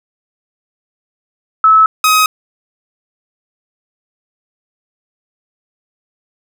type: tone pair in turn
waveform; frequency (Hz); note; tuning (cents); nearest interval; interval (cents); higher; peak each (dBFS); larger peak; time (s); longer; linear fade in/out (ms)
sine / sawtooth; 1300 / 1263; E6 / D#6; -24 / +26; unison; 50; first; -4; neither; 1.64-1.86 / 2.04-2.26; neither; 2
effects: none